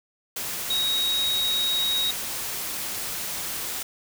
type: tone in noise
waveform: sine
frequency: 3792 Hz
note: A#7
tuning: 29 cents sharp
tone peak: -22 dBFS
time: 0.7-2.11 s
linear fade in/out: 5 ms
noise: white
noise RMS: -31 dBFS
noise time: 0.36-3.83 s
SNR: +6 dB
effects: none